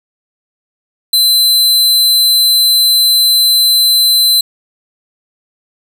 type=tone; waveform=sawtooth; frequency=4050 Hz; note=B7; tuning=43 cents sharp; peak=-4 dBFS; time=1.13-4.41 s; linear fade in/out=5 ms; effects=none